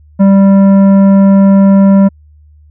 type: tone with tanh clipping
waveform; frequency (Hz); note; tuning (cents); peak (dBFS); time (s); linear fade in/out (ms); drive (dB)
sine; 196; G3; 0; -4; 0.19-2.09; 20; 11
effects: added 75 Hz sine -38 dBFS peak until 2.7 s